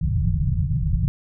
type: low-pass noise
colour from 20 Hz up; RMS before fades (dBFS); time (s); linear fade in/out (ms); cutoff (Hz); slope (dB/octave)
white; -21; 0.01-1.08; 0; 170; 96
effects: none